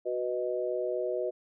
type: chord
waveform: sine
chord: B major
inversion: second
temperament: equal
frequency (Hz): 370 / 493.9 / 622.3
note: F#4 / B4 / D#5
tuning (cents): 0 / 0 / 0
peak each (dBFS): -33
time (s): 0.05-1.31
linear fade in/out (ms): 20
effects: none